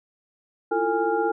sine tone cluster, 331.8 / 348.1 / 447.7 / 821 / 1395 Hz, E4 / F4 / A4 / G#5 / F6, +11 / -6 / +30 / -20 / -2 cents, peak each -31 / -28 / -24 / -25 / -31 dBFS, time 0.71-1.32 s, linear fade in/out 10 ms, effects none

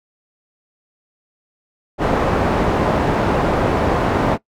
white low-pass noise, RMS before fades -17 dBFS, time 1.98-4.38 s, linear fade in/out 50 ms, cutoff 720 Hz, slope 12 dB/octave, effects noise-tail reverb RT60 0.1 s tail -20 dB re dry

